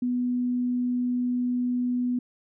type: tone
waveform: sine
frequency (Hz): 246.9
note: B3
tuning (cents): 0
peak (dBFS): -23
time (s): 0.02-2.19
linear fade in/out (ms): 5
effects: none